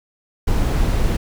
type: noise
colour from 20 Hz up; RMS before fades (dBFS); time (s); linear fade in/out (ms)
brown; -17; 0.47-1.17; 10
effects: none